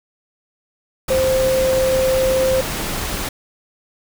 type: tone in noise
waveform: sine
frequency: 523.3 Hz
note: C5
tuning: in tune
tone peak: -14 dBFS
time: 1.1-2.61 s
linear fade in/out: 5 ms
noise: pink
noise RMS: -24 dBFS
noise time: 1.08-3.29 s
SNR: +7 dB
effects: none